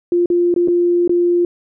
sine tone with dropouts, 349.2 Hz, F4, in tune, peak -11 dBFS, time 0.12-1.45 s, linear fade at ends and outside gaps 2 ms, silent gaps 0.259-0.301 / 0.541-0.562 / 0.676-0.683 / 1.077-1.094 s, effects none

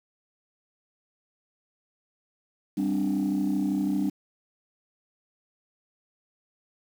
sine chord, G suspended fourth, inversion none, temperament just, 196 / 261.3 / 294 Hz, G3 / C4 / D4, 0 / -2 / +2 cents, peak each -26 / -29 / -25 dBFS, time 2.77-4.1 s, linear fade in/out 10 ms, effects tanh soft clip ceiling -19 dBFS + 8-bit

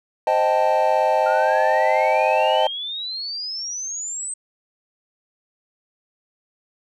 triangle chord, A half-diminished seventh, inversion first, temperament equal, 523.3 / 622.3 / 784 / 880 Hz, C5 / Eb5 / G5 / A5, 0 / 0 / 0 / 0 cents, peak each -21 / -18 / -20 / -19 dBFS, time 0.27-2.67 s, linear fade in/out 2 ms
sine exponential sweep, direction up, 1396.9 to 8310 Hz, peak -26 dBFS, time 1.26-4.34 s, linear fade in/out 5 ms
effects none

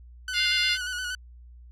sawtooth tone with vibrato, 1480 Hz, F#6, in tune, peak -26 dBFS, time 0.28-1.15 s, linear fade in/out 2 ms, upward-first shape square, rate 8.5 Hz, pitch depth 32 cents each way
harmonic tone, 698.5 Hz, F5, in tune, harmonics 3 / 4 / 5 / 6 / 7, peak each -27 / -28 / -29 / -30 / -30 dBFS, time 0.33-0.78 s, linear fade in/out 50 ms
effects added 60 Hz sine -45 dBFS peak until 1.71 s + low-pass 9000 Hz 12 dB/octave

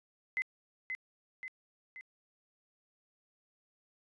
sine tone with echo, 2044 Hz, C7, 41 cents flat, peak -30 dBFS, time 0.37-0.42 s, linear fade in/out 0 ms, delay 530 ms, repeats 3, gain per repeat -5 dB, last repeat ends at 2.01 s, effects resampled to 22050 Hz

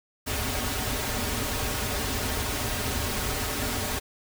pink noise with comb filter, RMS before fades -29 dBFS, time 0.26-4 s, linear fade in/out 20 ms, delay 5.9 ms, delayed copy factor -0.75, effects none

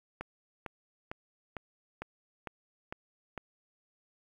click train, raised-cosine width 0.5 ms, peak -23 dBFS, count 8, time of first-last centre 0.21-3.377 s, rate 2.21 Hz, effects 9-bit

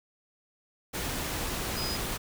sine tone in noise, 4978 Hz, D#8, in tune, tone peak -34 dBFS, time 1.76-1.97 s, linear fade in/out 20 ms, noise pink, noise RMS -33 dBFS, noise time 0.93-2.18 s, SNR -4 dB, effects none

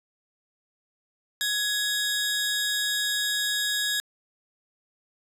sawtooth tone pair together, 1671 / 3749 Hz, G#6 / A#7, +10 / +9 cents, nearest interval octave + major second, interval 1399 cents, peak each -24 dBFS, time 1.41-4 s, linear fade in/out 0 ms, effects resampled to 32000 Hz + 9-bit

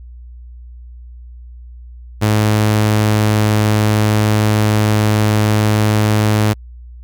sawtooth tone, 106.6 Hz, G#2, 46 cents sharp, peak -7 dBFS, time 2.21-6.54 s, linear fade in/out 20 ms, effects added 60 Hz sine -32 dBFS peak until 7.03 s

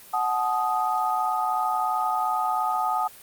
sine chord, D# diminished, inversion first, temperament equal with one note detuned, 740 / 862.9 / 1244.5 Hz, F#5 / A5 / D#6, 0 / -34 / 0 cents, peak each -26 dBFS, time 0.13-3.08 s, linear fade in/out 10 ms, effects white hiss -47 dBFS RMS until 3.22 s + Opus 32 kbps

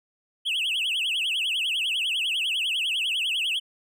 triangle tone with vibrato, 2929 Hz, F#7, 18 cents flat, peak -22 dBFS, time 0.45-3.6 s, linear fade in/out 20 ms, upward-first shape triangle, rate 10 Hz, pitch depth 270 cents each way, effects none

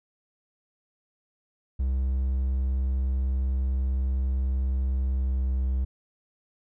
triangle tone with pitch glide, 65.41 to 64.85 Hz, C2 to C2, 0 to -15 cents, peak -21 dBFS, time 1.79-5.85 s, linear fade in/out 10 ms, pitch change -15 cents, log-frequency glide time 5.11-5.45 s, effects none

